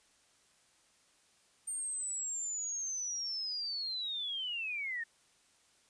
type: linear sweep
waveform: sine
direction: down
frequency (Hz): 8800 to 1792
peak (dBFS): -35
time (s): 1.67-5.04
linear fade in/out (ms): 10
effects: white hiss -68 dBFS RMS until 5.89 s + resampled to 22050 Hz